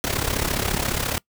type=noise with amplitude modulation; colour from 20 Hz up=pink; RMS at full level=-21 dBFS; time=0.04-1.18 s; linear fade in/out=0 ms; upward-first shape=sine; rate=34.5 Hz; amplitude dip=75%; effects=noise-tail reverb RT60 0.1 s tail -24 dB re dry